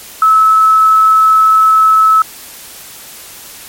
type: tone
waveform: sine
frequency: 1299 Hz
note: E6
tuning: 26 cents flat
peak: -4 dBFS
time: 0.22-2.22 s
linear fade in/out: 2 ms
effects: white hiss -32 dBFS RMS until 3.68 s + MP3 64 kbps